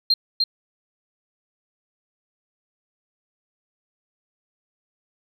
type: tone with echo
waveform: sine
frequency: 4186 Hz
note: C8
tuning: in tune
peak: -13 dBFS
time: 0.1-0.14 s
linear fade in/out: 5 ms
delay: 300 ms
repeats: 1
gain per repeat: -3 dB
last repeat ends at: 0.44 s
effects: tanh soft clip ceiling -10 dBFS